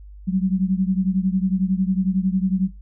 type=beating tone pair; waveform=sine; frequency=185 / 196 Hz; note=F#3 / G3; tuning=0 / 0 cents; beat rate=11 Hz; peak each=-18 / -23 dBFS; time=0.27-2.69 s; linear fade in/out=20 ms; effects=noise-tail reverb RT60 0.2 s tail -17 dB re dry + added 50 Hz sine -38 dBFS peak until 2.81 s